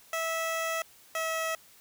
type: tone pair in turn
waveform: 15% pulse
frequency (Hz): 653 / 647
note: E5 / E5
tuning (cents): -17 / -32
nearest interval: unison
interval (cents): 15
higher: first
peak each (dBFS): -23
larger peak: neither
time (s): 0.13-0.82 / 1.15-1.55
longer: first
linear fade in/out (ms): 2
effects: white hiss -57 dBFS RMS until 1.8 s